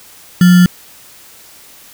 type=tone with sample-and-hold; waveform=sine; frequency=179.3 Hz; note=F3; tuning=46 cents sharp; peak=-3 dBFS; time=0.41-0.66 s; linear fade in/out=2 ms; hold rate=1575 Hz; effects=white hiss -40 dBFS RMS until 1.93 s